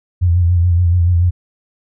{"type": "tone with vibrato", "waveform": "sine", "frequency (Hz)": 87.31, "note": "F2", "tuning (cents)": 0, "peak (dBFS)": -9, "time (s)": [0.21, 1.31], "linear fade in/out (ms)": 20, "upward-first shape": "sine", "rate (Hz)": 7, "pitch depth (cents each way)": 56, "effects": []}